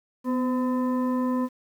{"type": "tone with frequency modulation", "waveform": "sine", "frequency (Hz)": 250.8, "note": "B3", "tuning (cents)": 27, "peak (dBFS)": -22, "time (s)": [0.24, 1.49], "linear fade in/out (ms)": 50, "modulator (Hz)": 765, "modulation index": 0.66, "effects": ["9-bit"]}